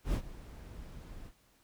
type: noise with ADSR envelope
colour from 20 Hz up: brown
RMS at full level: -30 dBFS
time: 0.04-1.33 s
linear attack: 97 ms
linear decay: 77 ms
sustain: -17 dB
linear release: 68 ms
effects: pink hiss -68 dBFS RMS until 1.63 s